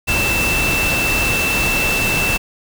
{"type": "tone in noise", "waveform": "sine", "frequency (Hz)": 2663, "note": "E7", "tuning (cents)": 17, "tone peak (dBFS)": -17, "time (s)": [0.07, 2.38], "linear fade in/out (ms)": 20, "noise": "pink", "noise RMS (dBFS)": -20, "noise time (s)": [0.07, 2.38], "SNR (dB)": 0, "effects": []}